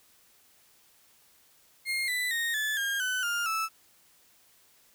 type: tone with pitch steps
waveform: 35% pulse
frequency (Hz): 2132 / 1989.2 / 1856 / 1731.7 / 1615.8 / 1507.6 / 1406.6 / 1312.4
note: C7 / B6 / A#6 / A6 / G#6 / F#6 / F6 / E6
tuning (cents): +32 / +12 / -8 / -28 / -48 / +32 / +12 / -8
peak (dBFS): -26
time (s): 1.85-3.69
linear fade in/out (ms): 50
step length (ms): 230
effects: white hiss -62 dBFS RMS until 4.94 s